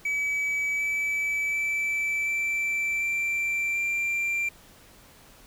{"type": "tone with pitch steps", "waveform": "triangle", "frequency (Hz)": [2286, 2302, 2318, 2334, 2350, 2367], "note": ["D7", "D7", "D7", "D7", "D7", "D7"], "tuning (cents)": [-47, -35, -23, -11, 1, 13], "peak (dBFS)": -23, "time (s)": [0.05, 4.49], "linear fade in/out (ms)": 5, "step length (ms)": 740, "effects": ["pink hiss -53 dBFS RMS until 5.46 s"]}